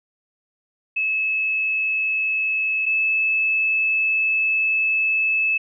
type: tone pair in turn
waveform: sine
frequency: 2595 / 2609 Hz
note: E7 / E7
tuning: -28 / -18 cents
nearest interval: unison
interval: 10 cents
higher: second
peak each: -19 / -17 dBFS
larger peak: second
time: 0.96-2.86 / 2.86-5.58 s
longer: second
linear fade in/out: 10 ms
effects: none

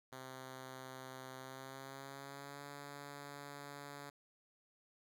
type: tone with pitch glide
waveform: 5% pulse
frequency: 130.81 to 142.65 Hz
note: C3 to C#3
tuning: 0 to +50 cents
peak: -37 dBFS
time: 0.12-4.1 s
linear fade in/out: 5 ms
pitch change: +150 cents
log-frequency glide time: 1.38-2.64 s
effects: none

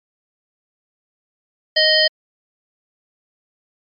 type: harmonic tone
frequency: 622.3 Hz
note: D#5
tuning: in tune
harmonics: 1 / 3 / 5 / 7 / 8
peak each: -18 / -18 / -18 / -18 / -18 dBFS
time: 1.76-2.08 s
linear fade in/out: 10 ms
effects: MP3 96 kbps

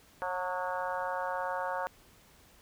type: harmonic tone with a mistuned harmonic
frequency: 181.8 Hz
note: F#3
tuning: 30 cents flat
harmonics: 3 / 4 / 5 / 6 / 7 / 8 / 9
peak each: -37 / -39 / -36 / -40 / -45 / -41 / -45 dBFS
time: 0.22-1.87 s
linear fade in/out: 0 ms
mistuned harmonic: 6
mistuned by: +42 cents
effects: pink hiss -60 dBFS RMS until 2.61 s

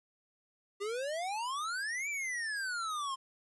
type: exponential two-way sweep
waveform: square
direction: up then down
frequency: 392 to 2366 to 1045 Hz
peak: -35 dBFS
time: 0.8-3.16 s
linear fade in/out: 20 ms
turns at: 2.09 s
effects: resampled to 24000 Hz + 11-bit

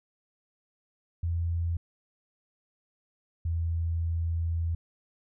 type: tone pair in turn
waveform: sine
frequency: 84.6 / 83.24 Hz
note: E2 / E2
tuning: +45 / +17 cents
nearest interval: unison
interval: 28 cents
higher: first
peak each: -26 dBFS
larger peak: neither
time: 1.23-1.77 / 3.45-4.75 s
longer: second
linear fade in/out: 5 ms
effects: none

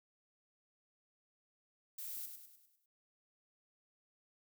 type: noise with echo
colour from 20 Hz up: violet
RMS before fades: -45 dBFS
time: 1.98-2.26 s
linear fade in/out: 5 ms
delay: 100 ms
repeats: 6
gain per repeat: -6 dB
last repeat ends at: 2.86 s
effects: none

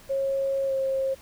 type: tone with pitch glide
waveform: sine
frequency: 544 to 535.3 Hz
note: C#5 to C5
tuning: -33 to +39 cents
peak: -23 dBFS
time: 0.09-1.15 s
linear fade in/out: 20 ms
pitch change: -28 cents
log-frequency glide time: 0.66-0.73 s
effects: pink hiss -51 dBFS RMS until 1.21 s

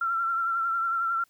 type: tone with vibrato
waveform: sine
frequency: 1357 Hz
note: E6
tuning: 50 cents sharp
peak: -24 dBFS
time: 0.01-1.24 s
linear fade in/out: 5 ms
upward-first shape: sine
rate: 11 Hz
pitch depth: 38 cents each way
effects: white hiss -66 dBFS RMS until 1.29 s

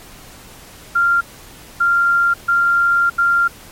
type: tone bursts at uneven times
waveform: sine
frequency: 1389 Hz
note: F6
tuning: 10 cents flat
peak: -11 dBFS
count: 4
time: 0.95-1.21 / 1.8-2.34 / 2.48-3.1 / 3.18-3.48 s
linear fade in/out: 10 ms
effects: pink hiss -40 dBFS RMS until 3.71 s + MP3 64 kbps

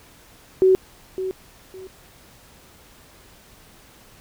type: tone with echo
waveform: sine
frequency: 376.3 Hz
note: F#4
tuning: 29 cents sharp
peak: -11 dBFS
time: 0.62-0.75 s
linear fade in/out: 0 ms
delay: 560 ms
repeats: 2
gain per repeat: -12 dB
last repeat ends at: 1.87 s
effects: pink hiss -50 dBFS RMS until 4.2 s

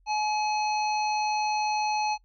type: harmonic tone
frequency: 849 Hz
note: G#5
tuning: 38 cents sharp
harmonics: 1 / 3 / 5 / 7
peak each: -25 / -34 / -37 / -41 dBFS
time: 0.06-2.18 s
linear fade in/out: 50 ms
effects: noise-tail reverb RT60 0.1 s tail -25 dB re dry + added 43 Hz sine -59 dBFS peak until 2.24 s

